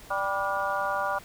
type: harmonic tone with a mistuned harmonic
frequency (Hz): 196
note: G3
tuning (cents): 0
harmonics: 3 / 4 / 5 / 6 / 7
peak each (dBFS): -32 / -32 / -32 / -32 / -32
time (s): 0.1-1.19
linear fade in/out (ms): 10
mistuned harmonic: 7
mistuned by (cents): +70
effects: pink hiss -49 dBFS RMS until 1.24 s